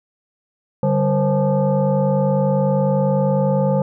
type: tone with frequency modulation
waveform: sine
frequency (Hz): 194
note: G3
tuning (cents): -18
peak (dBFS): -14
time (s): 0.83-3.82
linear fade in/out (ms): 2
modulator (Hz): 338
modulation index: 1.5
effects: none